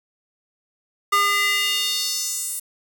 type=tone with high-pass filter sweep; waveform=square; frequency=404.8 Hz; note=G#4; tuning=44 cents flat; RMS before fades=-22 dBFS; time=1.12-2.6 s; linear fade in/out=10 ms; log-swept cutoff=1200 to 10000 Hz; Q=2.4; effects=8-bit